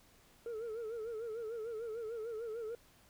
sine tone with vibrato, 451.4 Hz, A4, 44 cents sharp, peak -36 dBFS, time 0.46-2.75 s, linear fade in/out 2 ms, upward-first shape sine, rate 6.7 Hz, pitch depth 92 cents each way, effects tanh soft clip ceiling -38 dBFS + pink hiss -65 dBFS RMS until 3.09 s

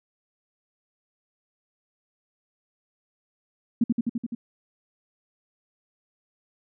sine tone with echo, 234.4 Hz, A#3, 10 cents sharp, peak -16 dBFS, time 3.81-3.84 s, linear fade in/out 5 ms, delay 85 ms, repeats 6, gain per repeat -2 dB, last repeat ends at 4.35 s, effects none

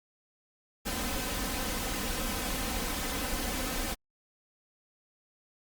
pink noise with comb filter, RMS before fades -33 dBFS, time 0.85-3.95 s, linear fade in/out 20 ms, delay 3.9 ms, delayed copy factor +0.65, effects Opus 48 kbps

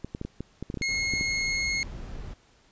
clicks, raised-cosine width 3 ms, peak -20 dBFS, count 12, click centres 0.046 / 0.149 / 0.214 / 0.25 / 0.406 / 0.626 / 0.701 / 0.742 / 0.773 / 0.813 / 1.137 / 1.211 s
sawtooth tone, 2159 Hz, C#7, 46 cents flat, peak -22 dBFS, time 0.82-1.83 s, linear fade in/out 0 ms
brown noise, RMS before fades -39 dBFS, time 0.88-2.34 s, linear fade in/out 10 ms
effects pink hiss -61 dBFS RMS until 2.71 s + resampled to 16000 Hz

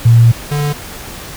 sine / square tone pair in turn, 116.54 / 146.32 Hz, A#2 / D3, 0 / -6 cents, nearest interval major third, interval 394 cents, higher second, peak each -3 / -14 dBFS, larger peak first, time 0.05-0.32 / 0.51-0.73 s, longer first, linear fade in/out 10 ms, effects pink hiss -29 dBFS RMS until 1.36 s

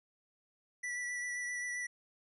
square tone with vibrato, 1960 Hz, B6, 14 cents flat, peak -37 dBFS, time 0.83-1.87 s, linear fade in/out 10 ms, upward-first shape triangle, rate 7.6 Hz, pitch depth 18 cents each way, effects resampled to 24000 Hz

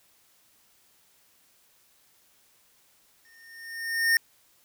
square tone with exponential growth, 1829 Hz, A#6, 33 cents flat, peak -18 dBFS, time 3.25-4.17 s, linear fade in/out 1 ms, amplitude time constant 200 ms, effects white hiss -63 dBFS RMS until 4.64 s

